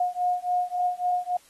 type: beating tone pair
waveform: sine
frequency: 717 / 720.6 Hz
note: F5 / F#5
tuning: +45 / -46 cents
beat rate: 3.6 Hz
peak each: -26 dBFS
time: 0-1.37 s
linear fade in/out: 5 ms
effects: white hiss -57 dBFS RMS until 1.49 s + AAC 32 kbps